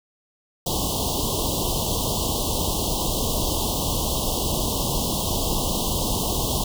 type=band-stop noise; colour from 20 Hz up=pink; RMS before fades=-24 dBFS; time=0.66-6.64 s; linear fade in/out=5 ms; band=1100 to 2900 Hz; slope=96 dB/octave; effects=none